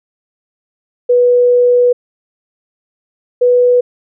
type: tone pair in turn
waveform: sine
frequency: 490 / 492.1 Hz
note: B4 / B4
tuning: -14 / -6 cents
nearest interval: unison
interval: 8 cents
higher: second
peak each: -6 dBFS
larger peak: neither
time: 1.09-1.93 / 3.41-3.81 s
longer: first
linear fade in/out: 10 ms
effects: none